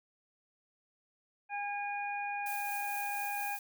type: harmonic tone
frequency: 815 Hz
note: G#5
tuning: 33 cents flat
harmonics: 1 / 2 / 3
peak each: -36 / -43 / -40 dBFS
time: 1.49-3.59 s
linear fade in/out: 50 ms
type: noise with tremolo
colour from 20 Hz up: violet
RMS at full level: -42 dBFS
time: 2.46-3.59 s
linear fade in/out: 2 ms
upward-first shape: triangle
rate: 4.4 Hz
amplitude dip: 25%
effects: none